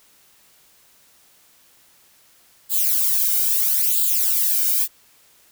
violet noise with flanger, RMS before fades -19 dBFS, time 2.69-4.88 s, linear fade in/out 50 ms, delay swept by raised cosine 0.25 to 1.35 ms, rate 0.76 Hz, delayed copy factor +0.8, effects white hiss -55 dBFS RMS until 5.51 s

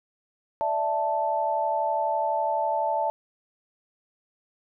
sine chord, D suspended second, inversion none, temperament equal, 587.3 / 659.3 / 880 Hz, D5 / E5 / A5, 0 / 0 / 0 cents, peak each -30 / -28 / -25 dBFS, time 0.61-3.1 s, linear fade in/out 0 ms, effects none

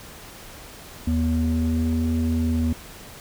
sine tone pair together, 80.6 / 241.3 Hz, E2 / B3, -38 / -40 cents, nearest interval octave + perfect fifth, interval 1898 cents, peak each -20 dBFS, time 1.07-2.73 s, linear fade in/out 5 ms, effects tanh soft clip ceiling -16 dBFS + pink hiss -42 dBFS RMS until 3.2 s

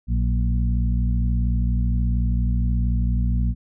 harmonic tone with a mistuned harmonic, 58.6 Hz, A#1, 10 cents sharp, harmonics 1 / 2 / 3 / 4, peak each -19 / -25 / -29 / -31 dBFS, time 0.07-3.55 s, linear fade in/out 50 ms, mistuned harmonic 3, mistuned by +55 cents, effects none

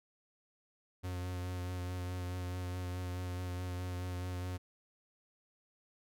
45% pulse tone with vibrato, 90.3 Hz, F#2, 42 cents flat, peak -37 dBFS, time 1.03-4.58 s, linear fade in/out 20 ms, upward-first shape sine, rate 4.7 Hz, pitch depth 18 cents each way, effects none

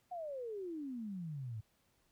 sine exponential sweep, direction down, 740 to 103.83 Hz, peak -40 dBFS, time 0.11-1.61 s, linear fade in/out 10 ms, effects pink hiss -75 dBFS RMS until 2.11 s

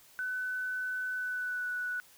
sine tone with pitch glide, 1505 to 1479.1 Hz, F#6 to F#6, +29 to -1 cents, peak -32 dBFS, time 0.19-2 s, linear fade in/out 0 ms, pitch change -30 cents, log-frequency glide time 1.12-1.7 s, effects white hiss -59 dBFS RMS until 2.17 s

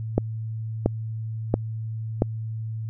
click train, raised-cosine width 2 ms, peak -5 dBFS, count 4, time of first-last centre 0.18-2.221 s, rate 1.47 Hz, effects added 111 Hz sine -28 dBFS peak until 2.89 s

